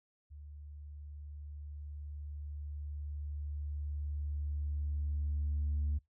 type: tone with level ramp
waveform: sine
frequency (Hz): 73.42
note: D2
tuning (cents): 0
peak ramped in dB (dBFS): -47 to -28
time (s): 0.3-5.99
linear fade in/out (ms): 20
effects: noise-tail reverb RT60 0.2 s tail -26 dB re dry + tanh soft clip ceiling -28 dBFS